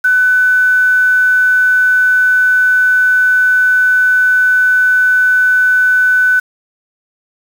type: tone with quantisation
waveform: sine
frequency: 1500 Hz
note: F#6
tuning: 23 cents sharp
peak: -7 dBFS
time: 0.04-6.4 s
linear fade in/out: 10 ms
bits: 5
effects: none